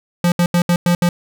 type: tone bursts at uneven times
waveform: square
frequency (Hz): 174.61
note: F3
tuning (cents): 0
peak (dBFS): -12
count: 6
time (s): 0.24-0.32 / 0.39-0.46 / 0.54-0.62 / 0.69-0.76 / 0.86-0.95 / 1.02-1.09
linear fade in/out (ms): 2
effects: none